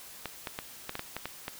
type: clicks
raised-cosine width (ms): 0.3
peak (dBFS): -18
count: 9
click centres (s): 0.257 / 0.472 / 0.589 / 0.894 / 0.954 / 0.994 / 1.166 / 1.256 / 1.481
effects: white hiss -48 dBFS RMS until 1.59 s